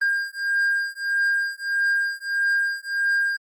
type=beating tone pair; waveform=triangle; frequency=1606 / 1607.6 Hz; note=G6 / G6; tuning=+41 / +43 cents; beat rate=1.6 Hz; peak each=-22 dBFS; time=0.01-3.37 s; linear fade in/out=10 ms; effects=Opus 24 kbps